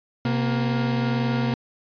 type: tone pair together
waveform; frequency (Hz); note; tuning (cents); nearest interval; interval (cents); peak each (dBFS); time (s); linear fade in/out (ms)
40% pulse; 128.4 / 234.8; C3 / A#3; -32 / +13; minor seventh; 1045; -23; 0.25-1.54; 2
effects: resampled to 11025 Hz